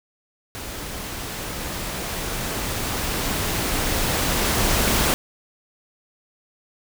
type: noise with level ramp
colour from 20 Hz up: pink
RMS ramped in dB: -33 to -19 dBFS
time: 0.55-5.14 s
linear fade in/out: 0 ms
effects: none